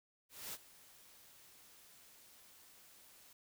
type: noise with ADSR envelope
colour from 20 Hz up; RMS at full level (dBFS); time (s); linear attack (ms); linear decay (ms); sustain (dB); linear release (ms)
white; -44; 0.29-3.33; 240; 43; -18; 3
effects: none